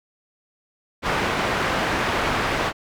white low-pass noise, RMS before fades -23 dBFS, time 1.02-2.73 s, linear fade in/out 50 ms, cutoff 1700 Hz, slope 12 dB/octave, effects none

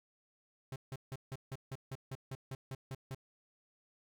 45% pulse tone bursts, 132.7 Hz, C3, 25 cents sharp, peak -40 dBFS, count 13, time 0.72-3.147 s, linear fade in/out 2 ms, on 39 ms, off 160 ms, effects none

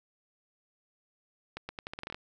accelerating click train, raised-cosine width 0.3 ms, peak -22 dBFS, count 11, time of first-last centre 1.57-2.145 s, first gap 120 ms, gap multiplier 0.82, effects none

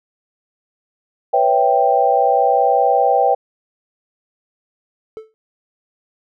sine chord, C# half-diminished seventh, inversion third, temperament equal, 493.9 / 554.4 / 659.3 / 784 Hz, B4 / C#5 / E5 / G5, 0 / 0 / 0 / 0 cents, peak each -18 / -19 / -19 / -14 dBFS, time 1.33-3.35 s, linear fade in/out 10 ms
triangle tone with exponential decay, 438.9 Hz, A4, 4 cents flat, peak -23 dBFS, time 5.17-5.34 s, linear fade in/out 0 ms, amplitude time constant 35 ms
effects none

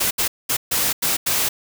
white noise bursts at uneven times, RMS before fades -20 dBFS, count 6, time 0-0.11 / 0.18-0.28 / 0.49-0.57 / 0.71-0.93 / 1.02-1.17 / 1.26-1.49 s, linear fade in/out 10 ms, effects none

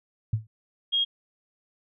sine tone with exponential decay, 109.6 Hz, A2, 6 cents flat, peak -18 dBFS, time 0.33-0.47 s, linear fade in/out 5 ms, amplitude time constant 30 ms
sine tone, 3260 Hz, G#7, 33 cents flat, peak -21 dBFS, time 0.92-1.05 s, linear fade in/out 20 ms
effects none

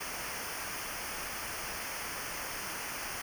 pink noise with comb filter, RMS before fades -39 dBFS, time 0-3.22 s, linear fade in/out 10 ms, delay 0.26 ms, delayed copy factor -0.75, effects none

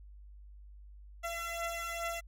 15% pulse beating tone pair, 675 / 677.4 Hz, E5 / E5, +41 / +47 cents, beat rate 2.4 Hz, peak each -34 / -31 dBFS, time 1.23-2.21 s, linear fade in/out 20 ms, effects added 50 Hz sine -49 dBFS peak until 2.27 s + MP3 64 kbps

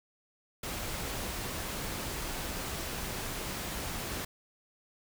pink noise, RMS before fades -37 dBFS, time 0.63-4.25 s, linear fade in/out 5 ms, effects none

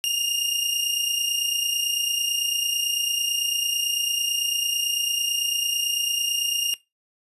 sawtooth tone pair together, 2815 / 2844 Hz, F7 / F7, +13 / +31 cents, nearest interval unison, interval 18 cents, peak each -20 / -24 dBFS, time 0.04-6.74 s, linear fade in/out 0 ms, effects noise-tail reverb RT60 0.2 s tail -19 dB re dry + resampled to 32000 Hz

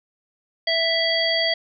harmonic tone, 659.3 Hz, E5, in tune, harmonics 1 / 3 / 5 / 7, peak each -24 / -24 / -24 / -24 dBFS, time 0.67-1.54 s, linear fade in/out 5 ms, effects none

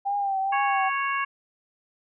sine tone with vibrato, 790 Hz, G5, 13 cents sharp, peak -23 dBFS, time 0.05-0.9 s, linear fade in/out 20 ms, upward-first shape triangle, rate 2.2 Hz, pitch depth 58 cents each way
harmonic tone, 553 Hz, C#5, 4 cents flat, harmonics 2 / 3 / 4 / 5, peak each -26 / -30 / -32 / -34 dBFS, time 0.52-1.25 s, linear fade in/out 10 ms
effects none

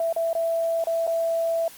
sine tone with dropouts, 663 Hz, E5, 10 cents sharp, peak -21 dBFS, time 0-1.68 s, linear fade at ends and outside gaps 2 ms, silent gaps 0.127-0.163 / 0.331-0.351 / 0.84-0.87 / 1.068-1.075 s, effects white hiss -46 dBFS RMS until 1.77 s + Opus 32 kbps

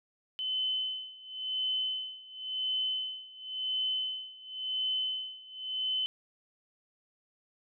sine tone with tremolo, 3041 Hz, F#7, 47 cents sharp, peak -28 dBFS, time 0.39-6.06 s, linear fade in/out 0 ms, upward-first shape sine, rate 0.94 Hz, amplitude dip 90%, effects none

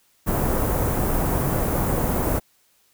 pink band-stop noise, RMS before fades -22 dBFS, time 0.26-2.4 s, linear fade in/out 20 ms, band 1000 to 15000 Hz, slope 12 dB/octave, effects white hiss -62 dBFS RMS until 2.93 s

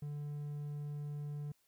triangle tone, 146.6 Hz, D3, 3 cents flat, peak -37 dBFS, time 0.02-1.52 s, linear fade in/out 5 ms, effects white hiss -75 dBFS RMS until 1.67 s

